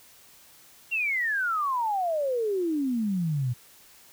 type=exponential sweep; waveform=sine; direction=down; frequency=2794 to 117.6 Hz; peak=-24 dBFS; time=0.91-3.54 s; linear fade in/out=20 ms; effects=white hiss -54 dBFS RMS until 4.12 s